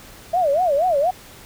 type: tone with vibrato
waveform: sine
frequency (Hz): 642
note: E5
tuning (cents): -46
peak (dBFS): -15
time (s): 0.33-1.11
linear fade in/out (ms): 10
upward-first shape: sine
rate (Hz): 4.2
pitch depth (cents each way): 260
effects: pink hiss -43 dBFS RMS until 1.45 s